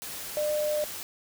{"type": "tone in noise", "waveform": "sine", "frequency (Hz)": 601, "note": "D5", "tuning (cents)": 40, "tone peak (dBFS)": -25, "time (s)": [0.37, 0.84], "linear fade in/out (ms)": 0, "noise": "white", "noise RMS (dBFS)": -38, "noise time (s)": [0.02, 1.03], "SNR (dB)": 10, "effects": []}